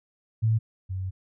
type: tone pair in turn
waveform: sine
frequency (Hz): 111.2 / 94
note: A2 / F#2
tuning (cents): +19 / +28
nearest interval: minor third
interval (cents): 291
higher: first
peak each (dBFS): -19 / -28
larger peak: first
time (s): 0.42-0.59 / 0.89-1.11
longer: second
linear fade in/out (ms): 20
effects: none